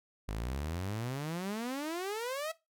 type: exponential sweep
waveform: sawtooth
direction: up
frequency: 49.54 to 659.3 Hz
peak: -31 dBFS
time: 0.28-2.52 s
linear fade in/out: 10 ms
effects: noise-tail reverb RT60 0.2 s tail -17 dB re dry

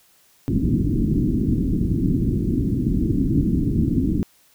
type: low-pass noise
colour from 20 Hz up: white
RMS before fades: -20 dBFS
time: 0.48-4.23 s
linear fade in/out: 0 ms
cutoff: 320 Hz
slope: 48 dB/octave
effects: white hiss -57 dBFS RMS until 4.54 s

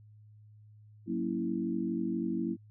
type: chord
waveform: sine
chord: F# dominant seventh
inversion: none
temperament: equal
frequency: 185 / 233.1 / 277.2 / 329.6 Hz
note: F#3 / A#3 / C#4 / E4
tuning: 0 / 0 / 0 / 0 cents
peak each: -36 / -35 / -38 / -34 dBFS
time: 1.06-2.57 s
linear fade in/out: 50 ms
effects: added 106 Hz sine -53 dBFS peak until 2.7 s

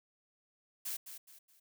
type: noise with echo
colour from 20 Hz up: blue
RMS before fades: -39 dBFS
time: 0.85-0.97 s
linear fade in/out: 10 ms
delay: 210 ms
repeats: 3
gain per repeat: -9 dB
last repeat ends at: 1.6 s
effects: none

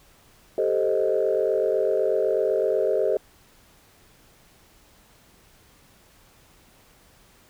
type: chord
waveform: sine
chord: A half-diminished seventh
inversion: third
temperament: equal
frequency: 392 / 440 / 523.3 / 622.3 Hz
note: G4 / A4 / C5 / Eb5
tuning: 0 / 0 / 0 / 0 cents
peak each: -25 / -24 / -25 / -25 dBFS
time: 0.58-3.17 s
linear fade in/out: 2 ms
effects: tanh soft clip ceiling -11 dBFS + pink hiss -56 dBFS RMS until 7.49 s

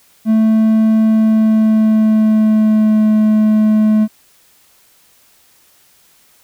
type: tone with pitch glide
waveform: triangle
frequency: 220 to 215.2 Hz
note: A3 to A3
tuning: 0 to -38 cents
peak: -6 dBFS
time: 0.25-4.08 s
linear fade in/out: 50 ms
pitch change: -38 cents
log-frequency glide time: 1.04-3.12 s
effects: white hiss -51 dBFS RMS until 6.43 s

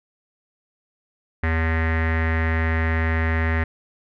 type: tone with low-pass filter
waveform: square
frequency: 81.1 Hz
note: E2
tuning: 28 cents flat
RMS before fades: -21 dBFS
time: 1.43-3.64 s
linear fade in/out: 5 ms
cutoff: 1900 Hz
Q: 6.8
effects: none

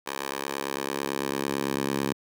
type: tone with high-pass filter sweep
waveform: 10% pulse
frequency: 69 Hz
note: C#2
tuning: 7 cents flat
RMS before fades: -30 dBFS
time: 0.06-2.13 s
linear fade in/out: 10 ms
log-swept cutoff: 670 to 200 Hz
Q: 0.83
effects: none

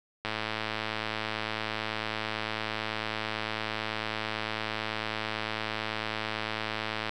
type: click train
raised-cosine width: 0.3 ms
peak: -15 dBFS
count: 747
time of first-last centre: 0.25-7.094 s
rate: 109 Hz
effects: none

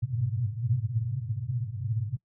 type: band-pass noise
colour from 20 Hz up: white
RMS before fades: -30 dBFS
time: 0.02-2.17 s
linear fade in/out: 10 ms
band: 100 to 130 Hz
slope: 96 dB/octave
effects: noise-tail reverb RT60 0.1 s tail -23 dB re dry

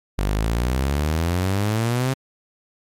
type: exponential sweep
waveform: sawtooth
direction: up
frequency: 47.58 to 134.7 Hz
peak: -15 dBFS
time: 0.18-2.14 s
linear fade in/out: 10 ms
effects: MP3 64 kbps

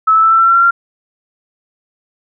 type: tone with pitch steps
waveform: sine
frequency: 1300 / 1311.3 / 1322.7 / 1334.2 / 1345.8 / 1357.6 / 1369.4 / 1381.3 Hz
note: E6 / E6 / E6 / E6 / E6 / F6 / F6 / F6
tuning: -24 / -9 / +5 / +20 / +35 / -49 / -34 / -19 cents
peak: -6 dBFS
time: 0.07-0.71 s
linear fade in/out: 10 ms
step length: 80 ms
effects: none

